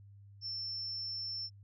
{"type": "tone", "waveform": "sine", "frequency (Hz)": 5370, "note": "E8", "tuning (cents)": 31, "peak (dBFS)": -37, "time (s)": [0.41, 1.5], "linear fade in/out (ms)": 50, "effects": ["added 100 Hz sine -53 dBFS peak until 1.63 s"]}